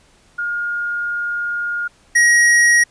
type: tone pair in turn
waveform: sine / square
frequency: 1422 / 1894.5 Hz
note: F6 / A#6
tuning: +31 / +27 cents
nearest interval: perfect fourth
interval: 496 cents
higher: second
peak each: -19 / -10 dBFS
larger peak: second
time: 0.38-1.88 / 2.15-2.84 s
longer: first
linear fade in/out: 10 ms
effects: pink hiss -53 dBFS RMS until 2.9 s + resampled to 22050 Hz